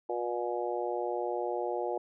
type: harmonic tone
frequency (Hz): 120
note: B2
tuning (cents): -49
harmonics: 3 / 4 / 5 / 6 / 7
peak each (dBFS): -35 / -36 / -37 / -38 / -38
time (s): 0.09-1.98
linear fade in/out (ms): 5
effects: none